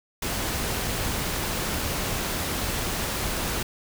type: noise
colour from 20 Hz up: pink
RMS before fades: -28 dBFS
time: 0.22-3.63 s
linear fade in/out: 5 ms
effects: none